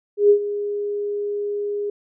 sine tone with ADSR envelope, 410.6 Hz, G#4, 20 cents flat, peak -8 dBFS, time 0.17-1.9 s, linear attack 130 ms, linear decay 86 ms, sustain -14 dB, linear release 4 ms, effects none

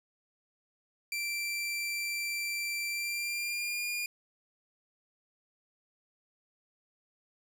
sawtooth tone with pitch glide, 2349 to 2421 Hz, D7 to D#7, 0 to -48 cents, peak -29 dBFS, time 1.12-4.06 s, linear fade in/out 2 ms, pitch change +52 cents, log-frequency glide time 2.88-3.85 s, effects none

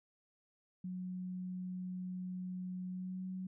sine tone with pitch glide, 183 to 186.2 Hz, F#3 to F#3, -19 to +11 cents, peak -39 dBFS, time 0.84-3.47 s, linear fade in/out 5 ms, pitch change +30 cents, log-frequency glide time 2.88-3.26 s, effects none

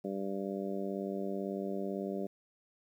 harmonic tone, 98 Hz, G2, in tune, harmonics 2 / 3 / 4 / 5 / 6 / 7, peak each -38 / -42 / -39 / -45 / -42 / -48 dBFS, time 0.04-2.27 s, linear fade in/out 10 ms, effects 11-bit

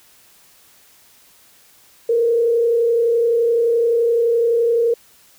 sine tone with frequency modulation, 466.2 Hz, A#4, in tune, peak -13 dBFS, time 2.09-4.94 s, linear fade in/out 5 ms, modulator 31.7 Hz, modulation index 0.45, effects white hiss -51 dBFS RMS until 5.38 s

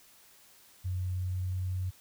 sine tone with pitch glide, 91.7 to 92.44 Hz, F#2 to F#2, -15 to -1 cents, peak -30 dBFS, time 0.84-1.91 s, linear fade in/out 20 ms, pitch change +14 cents, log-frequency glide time 1.18-1.77 s, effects white hiss -59 dBFS RMS until 2 s

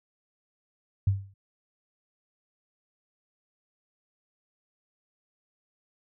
sine tone with exponential decay, 98 Hz, G2, in tune, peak -17 dBFS, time 1.07-1.34 s, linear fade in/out 5 ms, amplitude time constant 57 ms, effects none

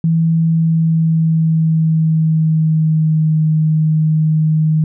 sine tone with pitch glide, 163.7 to 156.31 Hz, E3 to D#3, -12 to +8 cents, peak -10 dBFS, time 0.04-4.84 s, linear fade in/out 2 ms, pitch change -80 cents, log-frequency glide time 0.33-3.4 s, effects none

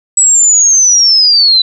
sine linear sweep, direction down, 7880 to 3953 Hz, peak -4 dBFS, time 0.17-1.62 s, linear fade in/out 5 ms, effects none

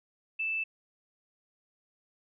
sine tone, 2640 Hz, E7, 2 cents sharp, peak -29 dBFS, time 0.39-0.64 s, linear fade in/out 10 ms, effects none

